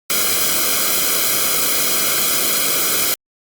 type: noise with comb filter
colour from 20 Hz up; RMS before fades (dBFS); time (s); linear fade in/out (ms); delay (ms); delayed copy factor
white; -17; 0.1-3.14; 0; 1.1; -0.95
effects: Opus 48 kbps